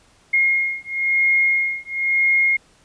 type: beating tone pair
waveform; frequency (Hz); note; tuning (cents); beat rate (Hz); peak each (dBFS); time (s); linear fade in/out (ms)
sine; 2144 / 2144.99; C7 / C7; +42 / +42; 0.99; -19; 0.33-2.57; 10
effects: pink hiss -55 dBFS RMS until 2.84 s + resampled to 22050 Hz